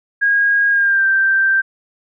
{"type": "tone with pitch glide", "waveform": "sine", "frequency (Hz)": [1635, 1568.4], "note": ["G#6", "G6"], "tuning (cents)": [-28, 0], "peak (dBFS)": -11, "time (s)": [0.21, 1.62], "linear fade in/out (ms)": 20, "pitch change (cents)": -72, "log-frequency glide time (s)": [0.7, 1.06], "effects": []}